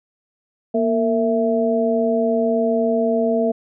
sine tone cluster, 234.6 / 455.9 / 663 Hz, A#3 / A#4 / E5, +11 / -39 / +10 cents, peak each -20 dBFS, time 0.74-3.52 s, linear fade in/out 10 ms, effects none

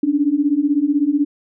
sine beating tone pair, 279.8 / 295.8 Hz, C#4 / D4, +16 / +13 cents, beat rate 16 Hz, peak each -18 / -16 dBFS, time 0.03-1.25 s, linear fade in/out 5 ms, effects none

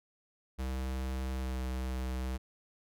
square tone with pitch glide, 65.1 to 64.13 Hz, C2 to C2, -8 to -34 cents, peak -34 dBFS, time 0.58-2.38 s, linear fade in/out 20 ms, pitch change -26 cents, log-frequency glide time 1.36-1.58 s, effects none

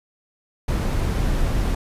brown noise, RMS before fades -21 dBFS, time 0.68-1.75 s, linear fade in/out 5 ms, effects resampled to 32000 Hz

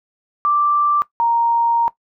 sine tone pair in turn, 1174.7 / 932.4 Hz, D6 / A#5, 0 / 0 cents, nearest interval major third, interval 400 cents, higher first, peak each -13 dBFS, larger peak neither, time 0.45-1.02 / 1.2-1.88 s, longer second, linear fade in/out 0 ms, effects noise-tail reverb RT60 0.1 s tail -17 dB re dry

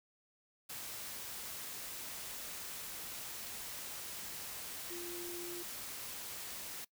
sine tone in noise, 348.4 Hz, F4, 4 cents flat, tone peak -44 dBFS, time 4.9-5.63 s, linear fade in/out 10 ms, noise white, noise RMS -45 dBFS, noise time 0.69-6.85 s, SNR -2 dB, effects noise-tail reverb RT60 0.1 s tail -22 dB re dry

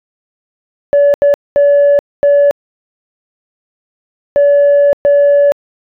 sine tone bursts at uneven times, 572 Hz, D5, 46 cents flat, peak -3 dBFS, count 6, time 0.93-1.14 / 1.22-1.34 / 1.56-1.99 / 2.23-2.51 / 4.36-4.93 / 5.05-5.52 s, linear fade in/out 0 ms, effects tanh soft clip ceiling -3 dBFS

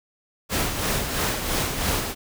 pink noise with tremolo, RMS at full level -23 dBFS, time 0.49-2.15 s, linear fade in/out 50 ms, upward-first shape sine, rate 3 Hz, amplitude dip 50%, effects none

